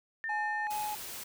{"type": "tone", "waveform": "sine", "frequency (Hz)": 1800, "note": "A6", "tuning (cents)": 39, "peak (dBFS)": -33, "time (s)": [0.24, 0.67], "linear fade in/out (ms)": 0}
{"type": "tone with tremolo", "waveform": "triangle", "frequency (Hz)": 843, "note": "G#5", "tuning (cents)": 26, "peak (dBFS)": -30, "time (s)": [0.29, 0.95], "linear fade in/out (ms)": 5, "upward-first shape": "sine", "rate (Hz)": 2.6, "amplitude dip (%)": 25}
{"type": "noise", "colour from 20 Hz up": "white", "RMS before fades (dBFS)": -42, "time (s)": [0.7, 1.24], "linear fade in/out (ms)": 10}
{"effects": []}